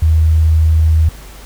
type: tone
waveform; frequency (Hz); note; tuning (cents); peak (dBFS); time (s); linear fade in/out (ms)
sine; 79.5; D#2; +38; -7; 0.02-1.09; 5
effects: added 50 Hz sine -34 dBFS peak until 1.45 s + pink hiss -38 dBFS RMS until 1.45 s